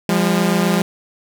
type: tone pair together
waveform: sawtooth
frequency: 174.61 / 202.3 Hz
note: F3 / G#3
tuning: 0 / -45 cents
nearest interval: minor third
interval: 255 cents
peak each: -13 dBFS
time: 0.09-0.82 s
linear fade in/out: 2 ms
effects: none